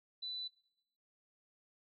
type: tone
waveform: sine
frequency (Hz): 3986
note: B7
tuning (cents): +15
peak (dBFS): -40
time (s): 0.22-0.48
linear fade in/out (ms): 10
effects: noise-tail reverb RT60 0.8 s tail -18 dB re dry + AAC 48 kbps